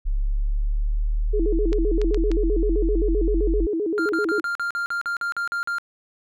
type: linear sweep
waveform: sine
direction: up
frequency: 34.65 to 45.16 Hz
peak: -19 dBFS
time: 0.05-3.67 s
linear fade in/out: 20 ms
type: tone with vibrato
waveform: sine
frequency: 370 Hz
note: F#4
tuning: in tune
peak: -21 dBFS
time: 1.33-4.41 s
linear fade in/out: 10 ms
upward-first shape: square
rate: 7.7 Hz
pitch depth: 210 cents each way
type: clicks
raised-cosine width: 0.2 ms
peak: -16 dBFS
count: 4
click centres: 1.73 / 2.016 / 2.145 / 2.316 s
type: tone bursts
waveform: triangle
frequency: 1396.9 Hz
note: F6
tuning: in tune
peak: -21 dBFS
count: 12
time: 3.98-5.784 s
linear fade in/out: 0 ms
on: 110 ms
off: 44 ms
effects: none